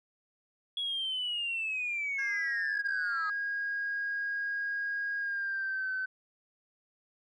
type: linear sweep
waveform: sine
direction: down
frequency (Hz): 3362 to 1244.5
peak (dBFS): -30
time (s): 0.77-3.3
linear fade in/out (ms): 2
type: tone with pitch glide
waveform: sine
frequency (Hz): 1636 to 1526.4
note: G#6 to G6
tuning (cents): -26 to -47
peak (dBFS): -30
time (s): 2.18-6.06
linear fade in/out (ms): 10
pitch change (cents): -121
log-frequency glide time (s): 5.19-5.91
effects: tanh soft clip ceiling -26 dBFS